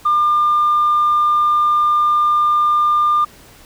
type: tone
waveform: sine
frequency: 1200 Hz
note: D6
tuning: 37 cents sharp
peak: -10 dBFS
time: 0.05-3.25 s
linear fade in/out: 10 ms
effects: tanh soft clip ceiling -8 dBFS + pink hiss -44 dBFS RMS until 3.65 s